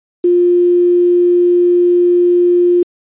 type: tone with quantisation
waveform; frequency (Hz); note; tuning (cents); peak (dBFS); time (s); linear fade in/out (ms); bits
sine; 352.4; F4; +16; -7; 0.24-2.83; 5; 6
effects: resampled to 8000 Hz